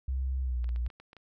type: tone with pitch glide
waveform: sine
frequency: 65.41 to 59.98 Hz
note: C2 to B1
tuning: 0 to -50 cents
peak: -28 dBFS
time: 0.08-0.88 s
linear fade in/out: 5 ms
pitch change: -150 cents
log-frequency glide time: 0.41-0.61 s
type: clicks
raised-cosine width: 0.3 ms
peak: -35 dBFS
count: 8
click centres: 0.643 / 0.691 / 0.761 / 0.864 / 0.902 / 1 / 1.131 / 1.167 s
effects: none